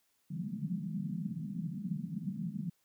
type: band-pass noise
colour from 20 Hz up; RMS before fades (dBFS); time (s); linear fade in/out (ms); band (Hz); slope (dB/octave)
pink; -38; 0.3-2.7; 5; 160 to 210; 48
effects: white hiss -75 dBFS RMS until 2.84 s

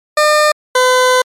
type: tone pair in turn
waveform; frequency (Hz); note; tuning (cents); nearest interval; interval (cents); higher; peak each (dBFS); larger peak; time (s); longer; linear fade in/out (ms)
20% pulse; 604 / 507; D5 / B4; +48 / +45; minor third; 303; first; -3; neither; 0.17-0.52 / 0.75-1.22; second; 5
effects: low-pass 10000 Hz 12 dB/octave + MP3 96 kbps

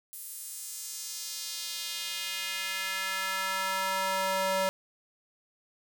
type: tone with high-pass filter sweep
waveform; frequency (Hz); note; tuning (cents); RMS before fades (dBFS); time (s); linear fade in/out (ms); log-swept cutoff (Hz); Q
square; 190.6; G3; -48; -33; 0.13-4.69; 0; 11000 to 590; 1.4
effects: none

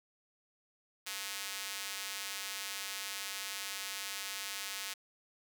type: tone with high-pass filter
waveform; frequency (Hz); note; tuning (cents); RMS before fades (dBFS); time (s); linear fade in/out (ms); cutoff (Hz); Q
square; 98.9; G2; +16; -41; 1.06-4.94; 10; 2400; 0.65
effects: none

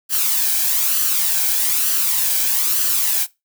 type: noise with flanger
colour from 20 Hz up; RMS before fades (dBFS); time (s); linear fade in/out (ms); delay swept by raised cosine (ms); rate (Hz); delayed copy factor
blue; -18; 0.09-3.27; 50; 0.66 to 1.29; 1.1; +0.5
effects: noise-tail reverb RT60 0.2 s tail -19 dB re dry

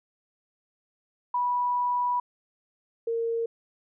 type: tone pair in turn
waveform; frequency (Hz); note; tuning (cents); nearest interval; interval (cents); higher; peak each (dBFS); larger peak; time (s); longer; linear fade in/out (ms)
sine; 980 / 460.4; B5 / A#4; -14 / -22; octave + minor second; 1308; first; -23 / -25; first; 1.34-2.2 / 3.07-3.46; first; 5
effects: none

